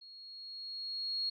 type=tone with level ramp; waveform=sine; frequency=4300 Hz; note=C8; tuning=47 cents sharp; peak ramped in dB=-51 to -31 dBFS; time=0.01-1.3 s; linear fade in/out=10 ms; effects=none